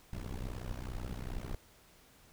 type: noise with amplitude modulation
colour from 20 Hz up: brown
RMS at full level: -36 dBFS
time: 0.13-1.55 s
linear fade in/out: 2 ms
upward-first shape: sine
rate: 62.4 Hz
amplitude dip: 100%
effects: pink hiss -62 dBFS RMS until 2.32 s